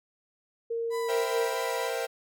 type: tone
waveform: sine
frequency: 461.7 Hz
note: A#4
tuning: 17 cents flat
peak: -28 dBFS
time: 0.7-1.54 s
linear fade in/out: 10 ms
type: tone with vibrato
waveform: 35% pulse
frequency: 987.8 Hz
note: B5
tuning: in tune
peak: -33 dBFS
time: 0.9-1.91 s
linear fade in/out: 50 ms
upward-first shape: sine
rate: 3.2 Hz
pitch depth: 17 cents each way
type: chord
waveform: 45% pulse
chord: C dominant seventh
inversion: third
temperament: equal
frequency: 466.2 / 523.3 / 659.3 / 784 Hz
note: Bb4 / C5 / E5 / G5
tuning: 0 / 0 / 0 / 0 cents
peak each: -33 / -34 / -36 / -38 dBFS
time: 1.08-2.07 s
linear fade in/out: 20 ms
effects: none